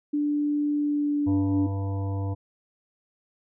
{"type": "tone with pitch glide", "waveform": "sine", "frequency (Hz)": [293.7, 289.8], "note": ["D4", "D4"], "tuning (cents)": [0, -23], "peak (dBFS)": -22, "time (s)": [0.13, 1.67], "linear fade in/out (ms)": 10, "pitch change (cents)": -23, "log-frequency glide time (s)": [0.76, 1.52]}
{"type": "harmonic tone", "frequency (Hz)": 98, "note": "G2", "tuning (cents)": 0, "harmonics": [1, 3, 5, 7, 9, 10], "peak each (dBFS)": [-26, -36, -40, -43, -45, -46], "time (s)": [1.26, 2.35], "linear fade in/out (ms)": 20}
{"effects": []}